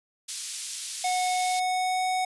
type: band-pass noise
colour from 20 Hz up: white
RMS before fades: -35 dBFS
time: 0.28-1.6 s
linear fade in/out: 10 ms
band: 3700 to 10000 Hz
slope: 12 dB/octave
type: tone with pitch glide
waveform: square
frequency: 732 to 741.8 Hz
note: F#5 to F#5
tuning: -19 to +4 cents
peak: -25 dBFS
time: 1.04-2.25 s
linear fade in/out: 5 ms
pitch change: +23 cents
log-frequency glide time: 1.32-2.03 s
effects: resampled to 24000 Hz